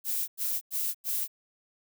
violet noise bursts, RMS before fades -30 dBFS, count 4, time 0.04-1.279 s, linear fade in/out 50 ms, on 240 ms, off 93 ms, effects none

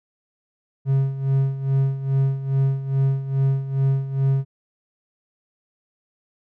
triangle tone with tremolo, 135.6 Hz, C#3, 38 cents flat, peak -13 dBFS, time 0.85-4.45 s, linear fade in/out 50 ms, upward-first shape sine, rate 2.4 Hz, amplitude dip 75%, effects none

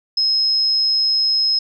sine tone, 5140 Hz, E8, 45 cents flat, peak -14 dBFS, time 0.17-1.59 s, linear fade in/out 5 ms, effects none

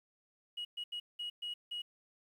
sine tone bursts at uneven times, 2900 Hz, F#7, 35 cents flat, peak -36 dBFS, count 6, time 0.57-0.65 / 0.77-0.84 / 0.92-1 / 1.19-1.3 / 1.42-1.54 / 1.71-1.82 s, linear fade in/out 10 ms, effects tanh soft clip ceiling -35 dBFS + 11-bit

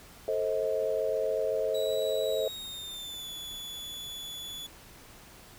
sine chord, A diminished, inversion none, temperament just, 440 / 528 / 633.6 Hz, A4 / C5 / Eb5, 0 / +16 / +31 cents, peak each -31 dBFS, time 0.28-2.48 s, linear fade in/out 2 ms
40% pulse tone with pitch glide, 3901 to 3435 Hz, B7 to A7, -22 to -42 cents, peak -37 dBFS, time 1.74-4.67 s, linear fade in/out 10 ms, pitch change -220 cents, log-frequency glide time 2.23-3.32 s
effects pink hiss -52 dBFS RMS until 5.58 s

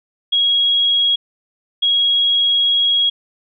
sine tone pair in turn, 3306 / 3306 Hz, G#7 / G#7, -9 / -9 cents, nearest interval unison, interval 0 cents, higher neither, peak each -12 dBFS, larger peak neither, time 0.32-1.16 / 1.82-3.1 s, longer second, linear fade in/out 10 ms, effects none

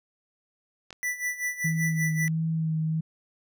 clicks, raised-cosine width 0.2 ms, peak -25 dBFS, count 2, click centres 0.906 / 0.928 s
square tone with tremolo, 1975.5 Hz, B6, in tune, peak -26 dBFS, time 1.03-2.28 s, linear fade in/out 0 ms, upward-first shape sine, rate 5.2 Hz, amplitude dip 80%
sine tone with vibrato, 160 Hz, D#3, 49 cents sharp, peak -24 dBFS, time 1.64-3.01 s, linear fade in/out 10 ms, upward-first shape sine, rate 1.5 Hz, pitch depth 21 cents each way
effects none

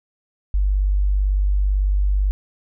sine tone, 49 Hz, G1, in tune, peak -15 dBFS, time 0.54-2.31 s, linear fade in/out 0 ms, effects none

